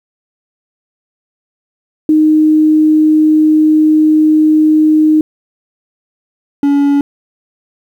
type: tone pair in turn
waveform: sine / triangle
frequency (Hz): 309.4 / 283.7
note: D#4 / C#4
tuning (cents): -10 / +40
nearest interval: major second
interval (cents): 150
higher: first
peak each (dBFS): -5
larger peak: neither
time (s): 2.09-5.21 / 6.63-7.01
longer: first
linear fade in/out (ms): 2
effects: 7-bit